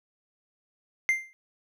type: tone with exponential decay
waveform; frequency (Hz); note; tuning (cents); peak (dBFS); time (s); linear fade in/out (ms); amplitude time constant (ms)
triangle; 2093; C7; 0; -16; 1.09-1.33; 0; 51
effects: none